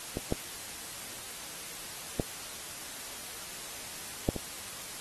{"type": "clicks", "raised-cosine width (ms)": 2, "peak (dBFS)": [-19, -14, -14, -12, -22], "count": 5, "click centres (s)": [0.171, 0.324, 2.198, 4.289, 4.363], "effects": ["white hiss -42 dBFS RMS until 5 s", "AAC 32 kbps"]}